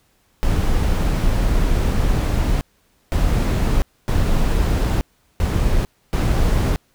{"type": "noise bursts at uneven times", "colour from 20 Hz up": "brown", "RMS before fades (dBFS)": -17, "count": 5, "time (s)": [[0.43, 2.61], [3.12, 3.82], [4.08, 5.01], [5.4, 5.85], [6.13, 6.76]], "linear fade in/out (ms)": 0, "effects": ["pink hiss -61 dBFS RMS until 6.94 s"]}